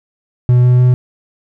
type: tone with pitch steps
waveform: triangle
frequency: 123.47 / 124.4 / 125.34 Hz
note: B2 / B2 / B2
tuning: 0 / +13 / +26 cents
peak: -4 dBFS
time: 0.49-0.94 s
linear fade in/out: 0 ms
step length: 150 ms
effects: none